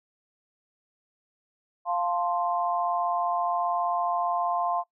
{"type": "chord", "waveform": "sine", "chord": "F major", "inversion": "none", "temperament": "equal", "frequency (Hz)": [698.5, 880, 1046.5], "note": ["F5", "A5", "C6"], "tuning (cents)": [0, 0, 0], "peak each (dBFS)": [-27, -32, -29], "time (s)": [1.85, 4.84], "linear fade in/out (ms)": 50, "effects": ["noise-tail reverb RT60 0.1 s tail -18 dB re dry"]}